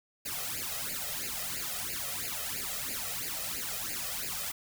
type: noise with flanger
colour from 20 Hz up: white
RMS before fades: -36 dBFS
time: 0.25-4.52 s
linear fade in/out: 10 ms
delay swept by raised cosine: 0.42 to 1.62 ms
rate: 3 Hz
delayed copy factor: +1
effects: none